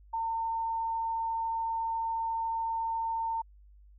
sine tone, 907 Hz, A#5, 48 cents flat, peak -29 dBFS, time 0.13-3.42 s, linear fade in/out 10 ms, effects added 50 Hz sine -53 dBFS peak until 3.98 s

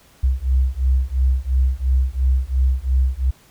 sine beating tone pair, 63.5 / 66.4 Hz, B1 / C2, +49 / +26 cents, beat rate 2.9 Hz, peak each -18 dBFS, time 0.23-3.31 s, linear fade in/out 10 ms, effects pink hiss -52 dBFS RMS until 3.5 s

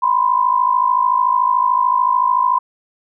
sine tone pair together, 982.4 / 1036 Hz, B5 / C6, -9 / -17 cents, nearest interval minor second, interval 92 cents, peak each -15 dBFS, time 0.02-2.59 s, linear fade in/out 10 ms, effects none

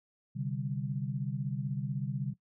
sine chord, C suspended second, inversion none, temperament equal, 130.81 / 146.83 / 196 Hz, C3 / D3 / G3, 0 / 0 / 0 cents, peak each -35 / -35 / -39 dBFS, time 0.35-2.34 s, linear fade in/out 20 ms, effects noise-tail reverb RT60 0.1 s tail -17 dB re dry

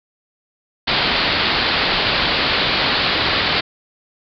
white low-pass noise, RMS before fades -18 dBFS, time 0.87-3.61 s, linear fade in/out 10 ms, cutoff 4700 Hz, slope 96 dB/octave, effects none

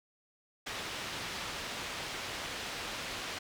white low-pass noise, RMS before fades -40 dBFS, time 0.66-3.39 s, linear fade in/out 10 ms, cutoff 3800 Hz, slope 12 dB/octave, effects none

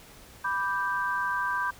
sine chord, G major, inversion first, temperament equal, 987.8 / 1174.7 / 1568 Hz, B5 / D6 / G6, 0 / 0 / 0 cents, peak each -30 / -33 / -29 dBFS, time 0.44-1.71 s, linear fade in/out 10 ms, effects pink hiss -51 dBFS RMS until 1.79 s

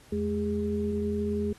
sine tone cluster, 83.1 / 211.8 / 410 Hz, E2 / G#3 / G#4, +15 / +34 / -22 cents, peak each -34 / -29 / -30 dBFS, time 0.12-1.53 s, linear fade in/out 5 ms, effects pink hiss -56 dBFS RMS until 1.58 s + AAC 32 kbps

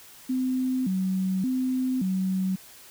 sine tone with vibrato, 220.1 Hz, A3, 1 cent sharp, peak -23 dBFS, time 0.29-2.56 s, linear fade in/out 10 ms, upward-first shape square, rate 0.87 Hz, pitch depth 270 cents each way, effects white hiss -49 dBFS RMS until 2.9 s

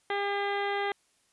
harmonic tone with a mistuned harmonic, 402.7 Hz, G4, 47 cents sharp, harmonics 1 / 2 / 3 / 4 / 5 / 6 / 7 / 8 / 9 / 10, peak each -32 / -32 / -39 / -38 / -36 / -47 / -50 / -43 / -48 / -54 dBFS, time 0.1-0.92 s, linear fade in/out 2 ms, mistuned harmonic 7, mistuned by -32 cents, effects white hiss -69 dBFS RMS until 1.32 s + resampled to 24000 Hz

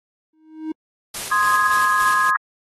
triangle tone with exponential growth, 314.5 Hz, D#4, 19 cents sharp, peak -19 dBFS, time 0.33-0.72 s, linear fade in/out 5 ms, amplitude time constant 84 ms
white noise with tremolo, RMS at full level -29 dBFS, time 1.14-2.3 s, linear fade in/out 5 ms, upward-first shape square, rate 3.5 Hz, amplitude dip 35%
sine chord, Ab major, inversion first, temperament equal, 1046.5 / 1244.5 / 1661.2 Hz, C6 / Eb6 / Ab6, 0 / 0 / 0 cents, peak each -19 / -20 / -19 dBFS, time 1.31-2.37 s, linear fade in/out 10 ms
effects AAC 32 kbps

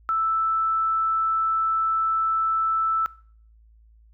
sine tone, 1320 Hz, E6, 2 cents sharp, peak -20 dBFS, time 0.09-3.06 s, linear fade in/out 0 ms, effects noise-tail reverb RT60 0.5 s tail -21 dB re dry + added 55 Hz sine -51 dBFS peak until 4.13 s

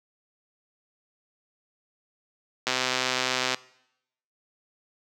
click train, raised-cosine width 0.2 ms, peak -7 dBFS, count 113, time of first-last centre 2.67-3.545 s, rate 128 Hz, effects noise-tail reverb RT60 0.8 s tail -21 dB re dry + high-pass 200 Hz 12 dB/octave

